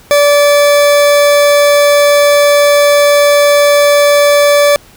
40% pulse tone, 579 Hz, D5, 25 cents flat, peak -4 dBFS, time 0.11-4.76 s, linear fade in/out 0 ms, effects pink hiss -41 dBFS RMS until 4.96 s

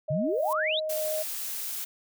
sine tone with vibrato, 622.3 Hz, D#5, in tune, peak -28 dBFS, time 0.08-1.23 s, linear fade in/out 10 ms, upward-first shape triangle, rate 1.8 Hz, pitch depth 9 cents each way
sine exponential sweep, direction up, 128.9 to 4089 Hz, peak -26 dBFS, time 0.1-0.8 s, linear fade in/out 10 ms
violet noise with exponential growth, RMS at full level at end -36 dBFS, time 0.25-0.53 s, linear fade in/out 0 ms, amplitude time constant 59 ms
blue noise, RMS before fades -34 dBFS, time 0.89-1.85 s, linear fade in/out 10 ms
effects none

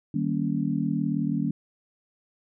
sine chord, Eb dominant seventh, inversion none, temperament just, 155.56 / 194.45 / 233.3 / 280 Hz, Eb3 / G3 / Bb3 / Db4, 0 / -14 / +2 / +18 cents, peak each -29 dBFS, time 0.14-1.51 s, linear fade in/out 5 ms, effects none

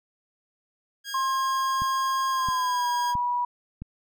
15% pulse tone, 1631 Hz, G#6, 32 cents flat, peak -26 dBFS, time 1.04-3.15 s, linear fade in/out 50 ms
sine tone with pitch glide, 1061 to 972.9 Hz, C6 to B5, +24 to -26 cents, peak -23 dBFS, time 1.14-3.45 s, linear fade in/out 5 ms, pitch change -150 cents, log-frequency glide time 2.3-2.87 s
click train, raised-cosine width 5 ms, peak -23 dBFS, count 4, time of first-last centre 1.82-3.82 s, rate 1.5 Hz
effects none

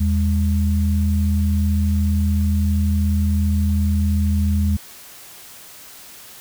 sine tone pair together, 80.8 / 203.6 Hz, E2 / G#3, -34 / -34 cents, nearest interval octave + major third, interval 1600 cents, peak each -16 / -21 dBFS, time 0-4.77 s, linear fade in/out 10 ms, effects white hiss -41 dBFS RMS until 6.4 s

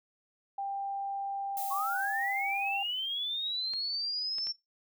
sine tone, 792 Hz, G5, 18 cents sharp, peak -32 dBFS, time 0.58-2.83 s, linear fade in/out 5 ms
violet noise with exponential decay, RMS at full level -38 dBFS, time 1.57-3.97 s, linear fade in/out 1 ms, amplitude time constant 520 ms
sine linear sweep, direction up, 1068 to 5450 Hz, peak -31 dBFS, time 1.7-4.53 s, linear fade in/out 20 ms
clicks, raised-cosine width 0.2 ms, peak -29 dBFS, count 3, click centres 3.736 / 4.384 / 4.47 s
effects noise-tail reverb RT60 0.2 s tail -20 dB re dry

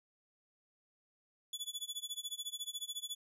sawtooth tone with tremolo, 3430 Hz, A7, 45 cents flat, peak -34 dBFS, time 1.53-3.15 s, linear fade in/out 2 ms, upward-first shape sine, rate 14 Hz, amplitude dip 95%, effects resampled to 32000 Hz

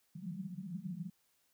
pink band-pass noise, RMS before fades -43 dBFS, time 0.15-1.1 s, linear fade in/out 10 ms, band 160 to 200 Hz, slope 96 dB/octave, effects white hiss -75 dBFS RMS until 1.53 s

